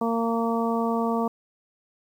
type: harmonic tone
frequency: 229.8 Hz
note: A#3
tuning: 25 cents flat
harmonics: 1 / 2 / 3 / 4 / 5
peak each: -25 / -28 / -30 / -31 / -32 dBFS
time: 0.01-1.28 s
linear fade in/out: 5 ms
effects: 9-bit